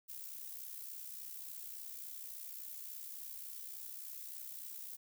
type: noise with amplitude modulation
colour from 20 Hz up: violet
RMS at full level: -45 dBFS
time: 0.08-4.97 s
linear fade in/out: 20 ms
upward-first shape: sine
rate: 63.5 Hz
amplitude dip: 55%
effects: none